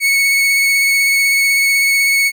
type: tone with vibrato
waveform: 40% pulse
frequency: 2212 Hz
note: C#7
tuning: 4 cents flat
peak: -10 dBFS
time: 0-2.32 s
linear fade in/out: 50 ms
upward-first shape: sine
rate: 16 Hz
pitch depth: 13 cents each way
effects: none